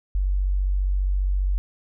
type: tone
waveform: sine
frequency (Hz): 47.45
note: F#1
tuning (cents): +44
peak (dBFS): -19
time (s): 0.15-1.58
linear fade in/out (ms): 0
effects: none